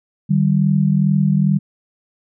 sine tone pair together, 151.4 / 193.75 Hz, D#3 / G3, -47 / -20 cents, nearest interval major third, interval 427 cents, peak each -15 dBFS, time 0.29-1.59 s, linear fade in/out 20 ms, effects none

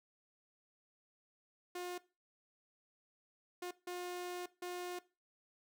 sawtooth tone bursts at uneven times, 357 Hz, F4, 38 cents sharp, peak -37 dBFS, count 4, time 1.75-1.98 / 3.62-3.71 / 3.87-4.46 / 4.62-4.99 s, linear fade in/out 5 ms, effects noise-tail reverb RT60 0.3 s tail -19 dB re dry

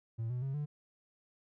triangle tone with pitch steps, 113.8 / 124.1 / 135.33 / 147.58 Hz, A#2 / B2 / C#3 / D3, -41 / +9 / -41 / +9 cents, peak -31 dBFS, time 0.18-0.66 s, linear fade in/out 20 ms, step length 120 ms, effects tanh soft clip ceiling -28 dBFS

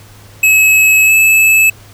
square tone with pitch glide, 2576 to 2607 Hz, E7 to E7, -41 to -20 cents, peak -6 dBFS, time 0.43-1.7 s, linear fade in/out 5 ms, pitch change +21 cents, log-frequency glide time 1.05-1.13 s, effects added 103 Hz sine -38 dBFS peak until 1.93 s + pink hiss -41 dBFS RMS until 1.93 s

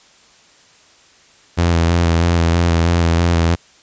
sawtooth tone with vibrato, 84.6 Hz, E2, 45 cents sharp, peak -8 dBFS, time 1.57-3.56 s, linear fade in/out 20 ms, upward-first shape square, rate 3.1 Hz, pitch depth 24 cents each way, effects white hiss -49 dBFS RMS until 3.82 s + resampled to 16000 Hz

